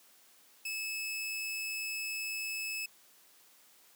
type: tone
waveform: sawtooth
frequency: 2601 Hz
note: E7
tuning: 24 cents flat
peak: -32 dBFS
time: 0.65-2.86 s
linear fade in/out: 5 ms
effects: white hiss -62 dBFS RMS until 3.95 s + high-pass 200 Hz 12 dB/octave